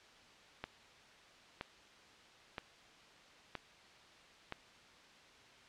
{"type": "click train", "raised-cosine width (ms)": 0.3, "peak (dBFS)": -24, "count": 5, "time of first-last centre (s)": [0.64, 4.523], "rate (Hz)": 1.03, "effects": ["white hiss -60 dBFS RMS until 5.68 s", "low-pass 4000 Hz 12 dB/octave"]}